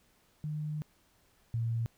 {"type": "tone pair in turn", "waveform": "sine", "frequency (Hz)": [151.8, 115.18], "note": ["D#3", "A#2"], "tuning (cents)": [-42, -20], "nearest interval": "perfect fourth", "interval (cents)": 478, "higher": "first", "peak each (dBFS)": [-33, -29], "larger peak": "second", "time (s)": [[0.44, 0.82], [1.54, 1.86]], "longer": "first", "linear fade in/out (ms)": 0, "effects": ["pink hiss -68 dBFS RMS until 1.97 s"]}